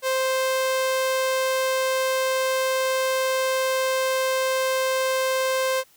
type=tone; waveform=sawtooth; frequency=523.3 Hz; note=C5; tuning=in tune; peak=-17 dBFS; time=0.02-5.84 s; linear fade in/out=50 ms; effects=white hiss -57 dBFS RMS until 5.96 s

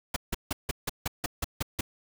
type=noise bursts; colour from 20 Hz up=pink; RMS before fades=-29 dBFS; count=10; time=0.14-1.81 s; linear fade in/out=5 ms; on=23 ms; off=160 ms; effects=none

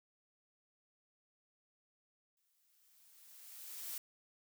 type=noise with exponential growth; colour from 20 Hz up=blue; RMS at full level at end=-42 dBFS; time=2.37-3.98 s; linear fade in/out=2 ms; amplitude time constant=350 ms; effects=none

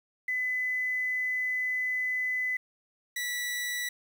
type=tone pair in turn; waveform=sine / sawtooth; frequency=2009 / 1957.5 Hz; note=B6 / B6; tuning=+29 / -16 cents; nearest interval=unison; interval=45 cents; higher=first; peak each=-27 / -27 dBFS; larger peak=neither; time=0.28-2.57 / 3.16-3.89 s; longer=first; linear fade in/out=5 ms; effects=9-bit

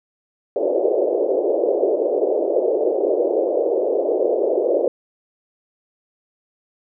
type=band-pass noise; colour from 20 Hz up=white; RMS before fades=-19 dBFS; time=0.56-4.88 s; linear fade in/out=2 ms; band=350 to 590 Hz; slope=48 dB/octave; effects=none

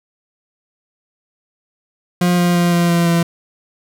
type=tone with pitch steps; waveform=40% pulse; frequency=177 / 175.47 / 173.96 / 172.46 / 170.97 / 169.5 Hz; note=F3 / F3 / F3 / F3 / F3 / E3; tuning=+23 / +8 / -6 / -21 / -37 / +49 cents; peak=-11 dBFS; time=2.21-3.23 s; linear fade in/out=5 ms; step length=170 ms; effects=none

